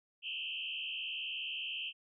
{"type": "tone with frequency modulation", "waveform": "sine", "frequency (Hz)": 2881, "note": "F#7", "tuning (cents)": -47, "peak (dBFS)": -37, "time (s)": [0.22, 1.93], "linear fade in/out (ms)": 50, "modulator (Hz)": 79.3, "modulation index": 3.7, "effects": []}